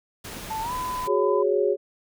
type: noise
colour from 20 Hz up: pink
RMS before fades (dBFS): -37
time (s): 0.24-1.08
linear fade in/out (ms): 10
type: tone with pitch glide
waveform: sine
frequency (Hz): 880 to 1005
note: A5 to B5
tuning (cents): 0 to +30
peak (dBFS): -27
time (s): 0.5-1.43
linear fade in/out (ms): 10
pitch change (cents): +230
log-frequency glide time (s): 0.61-0.72
type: chord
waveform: sine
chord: F# suspended second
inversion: none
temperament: equal with one note detuned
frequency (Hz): 370 / 413.4 / 554.4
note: F#4 / G#4 / C#5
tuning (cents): 0 / -8 / 0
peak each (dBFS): -24 / -22 / -25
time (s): 1.06-1.77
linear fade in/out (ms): 50
effects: none